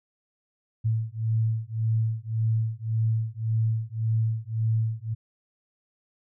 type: beating tone pair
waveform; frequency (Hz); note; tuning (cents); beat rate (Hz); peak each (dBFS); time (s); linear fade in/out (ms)
sine; 110.8 / 112.6; A2 / A2; +13 / +40; 1.8; -26; 0.84-5.15; 20
effects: none